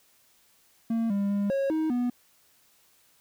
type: tone with pitch steps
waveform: triangle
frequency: 228.1 / 200.2 / 201.8 / 547 / 315.4 / 244.9 Hz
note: A#3 / G3 / G#3 / C#5 / D#4 / B3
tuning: -37 / +37 / -49 / -23 / +24 / -14 cents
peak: -22 dBFS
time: 0.9-2.1 s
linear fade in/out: 5 ms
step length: 200 ms
effects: white hiss -63 dBFS RMS until 3.2 s